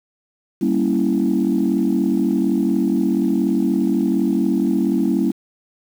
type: chord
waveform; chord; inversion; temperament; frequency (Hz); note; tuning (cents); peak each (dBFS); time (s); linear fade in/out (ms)
sine; G diminished seventh; none; equal; 196 / 233.1 / 277.2 / 329.6; G3 / Bb3 / Db4 / Fb4; 0 / 0 / 0 / 0; -20; 0.61-5.32; 10
effects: tanh soft clip ceiling -8 dBFS + 7-bit